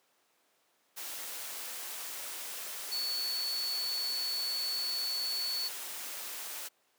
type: tone in noise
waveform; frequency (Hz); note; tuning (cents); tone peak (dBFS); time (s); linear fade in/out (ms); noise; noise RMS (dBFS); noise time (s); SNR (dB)
sine; 4436; C#8; 0; -32; 2.91-5.69; 20; white; -41; 0.96-6.69; +6
effects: pink hiss -71 dBFS RMS until 6.98 s + high-pass 400 Hz 12 dB/octave